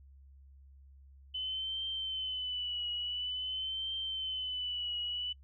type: tone with vibrato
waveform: sine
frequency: 3021 Hz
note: F#7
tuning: 35 cents sharp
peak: -34 dBFS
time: 1.34-5.33 s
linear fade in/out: 10 ms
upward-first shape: triangle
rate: 0.48 Hz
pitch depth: 67 cents each way
effects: noise-tail reverb RT60 0.1 s tail -26 dB re dry + added 68 Hz sine -54 dBFS peak until 5.43 s